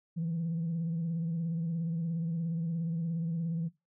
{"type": "tone with vibrato", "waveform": "sine", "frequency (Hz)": 165.9, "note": "E3", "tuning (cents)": 11, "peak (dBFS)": -29, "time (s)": [0.16, 3.69], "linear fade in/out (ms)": 20, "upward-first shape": "sine", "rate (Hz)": 17, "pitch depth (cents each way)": 64, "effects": ["noise-tail reverb RT60 0.2 s tail -18 dB re dry", "tanh soft clip ceiling -27 dBFS"]}